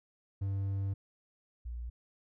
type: tone pair in turn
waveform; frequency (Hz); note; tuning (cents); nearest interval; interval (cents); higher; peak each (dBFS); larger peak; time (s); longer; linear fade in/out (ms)
triangle / sine; 98 / 59.17; G2 / A#1; 0 / +27; major sixth; 873; first; -29 / -37; first; 0.41-0.94 / 1.65-1.9; first; 10
effects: none